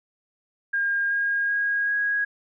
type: tone with pitch steps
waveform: sine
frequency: 1614 / 1626.2 / 1638.4 / 1650.8 Hz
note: G#6 / G#6 / G#6 / G#6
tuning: -50 / -37 / -24 / -11 cents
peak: -21 dBFS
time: 0.73-2.25 s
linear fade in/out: 10 ms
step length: 380 ms
effects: none